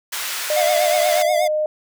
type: high-pass noise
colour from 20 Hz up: pink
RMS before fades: -26 dBFS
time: 0.12-1.23 s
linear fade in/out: 10 ms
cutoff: 1400 Hz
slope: 12 dB/octave
type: tone with pitch glide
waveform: sine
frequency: 607 to 612.3 Hz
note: D#5 to D#5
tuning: -43 to -28 cents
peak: -17 dBFS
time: 0.5-1.66 s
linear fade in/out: 2 ms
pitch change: +15 cents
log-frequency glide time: 0.92-1.41 s
type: tone with vibrato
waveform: square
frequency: 698.5 Hz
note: F5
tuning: in tune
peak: -19 dBFS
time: 0.56-1.48 s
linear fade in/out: 10 ms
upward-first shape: triangle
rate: 8.3 Hz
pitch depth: 89 cents each way
effects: none